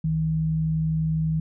sine tone pair together, 66.5 / 158.6 Hz, C2 / D#3, +29 / +33 cents, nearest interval octave + minor third, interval 1504 cents, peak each -33 / -21 dBFS, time 0.04-1.4 s, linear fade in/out 5 ms, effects none

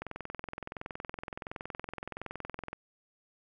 click train, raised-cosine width 0.5 ms, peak -23 dBFS, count 59, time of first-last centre 0.02-2.73 s, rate 21.4 Hz, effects none

